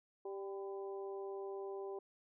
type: harmonic tone with a mistuned harmonic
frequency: 196 Hz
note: G3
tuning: in tune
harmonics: 2 / 3 / 4 / 5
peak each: -42 / -53 / -52 / -56 dBFS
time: 0.25-1.99 s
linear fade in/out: 5 ms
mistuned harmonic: 5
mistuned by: +44 cents
effects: none